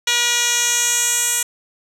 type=tone with band-pass filter sweep; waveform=10% pulse; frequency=480 Hz; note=B4; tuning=49 cents flat; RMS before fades=-18 dBFS; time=0.07-1.43 s; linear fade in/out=5 ms; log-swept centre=4600 to 8700 Hz; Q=2; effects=none